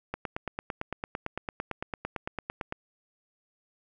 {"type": "click train", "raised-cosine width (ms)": 0.5, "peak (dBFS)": -17, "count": 24, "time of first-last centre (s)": [0.14, 2.724], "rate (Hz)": 8.9, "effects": []}